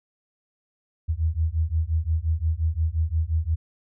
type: beating tone pair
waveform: sine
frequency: 77.78 / 83.48 Hz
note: D#2 / E2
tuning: 0 / +22 cents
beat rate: 5.7 Hz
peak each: -24 dBFS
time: 1.08-3.56 s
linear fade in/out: 20 ms
effects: none